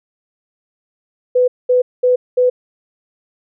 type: tone bursts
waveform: sine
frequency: 499.4 Hz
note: B4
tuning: 19 cents sharp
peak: -9 dBFS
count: 4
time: 1.35-2.5 s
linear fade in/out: 10 ms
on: 130 ms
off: 210 ms
effects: none